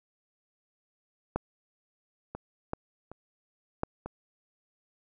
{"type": "clicks", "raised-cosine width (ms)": 1, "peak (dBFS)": [-14, -23, -17, -29, -14, -23], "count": 6, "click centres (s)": [1.36, 2.35, 2.734, 3.116, 3.834, 4.06], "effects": []}